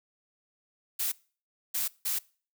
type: noise bursts at uneven times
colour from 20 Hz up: blue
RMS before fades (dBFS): -30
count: 3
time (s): 0.99-1.12 / 1.74-1.88 / 2.05-2.19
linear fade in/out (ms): 10
effects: noise-tail reverb RT60 0.4 s tail -23 dB re dry